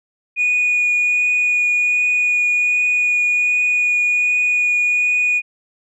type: tone with vibrato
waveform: sine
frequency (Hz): 2459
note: D#7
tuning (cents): -21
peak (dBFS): -12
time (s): 0.36-5.42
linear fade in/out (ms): 50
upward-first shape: triangle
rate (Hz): 1.3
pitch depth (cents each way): 8
effects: tanh soft clip ceiling -11 dBFS